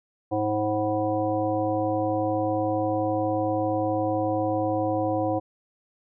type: harmonic tone with a mistuned harmonic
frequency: 106.1 Hz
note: G#2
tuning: 38 cents sharp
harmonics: 1 / 3 / 5 / 7 / 9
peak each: -32 / -27 / -27 / -28 / -36 dBFS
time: 0.31-5.4 s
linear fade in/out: 20 ms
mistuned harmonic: 9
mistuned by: +49 cents
effects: none